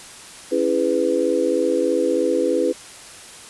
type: chord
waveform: sine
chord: C# minor seventh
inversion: none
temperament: just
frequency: 277.2 / 332.6 / 415.8 / 498.9 Hz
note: C#4 / E4 / G#4 / B4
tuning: 0 / +16 / +2 / +17 cents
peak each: -25 / -22 / -23 / -20 dBFS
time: 0.51-2.73 s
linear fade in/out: 20 ms
effects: white hiss -40 dBFS RMS until 3.49 s + resampled to 24000 Hz